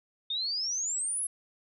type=exponential sweep; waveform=sine; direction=up; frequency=3591 to 11060 Hz; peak=-29 dBFS; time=0.3-1.27 s; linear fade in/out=5 ms; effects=none